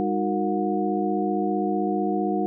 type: tone cluster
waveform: sine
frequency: 201.2 / 309.7 / 365.2 / 462.1 / 726 Hz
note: G3 / D#4 / F#4 / A#4 / F#5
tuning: +45 / -8 / -23 / -15 / -33 cents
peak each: -27 / -27 / -27 / -33 / -28 dBFS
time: 0-2.46 s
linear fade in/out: 0 ms
effects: none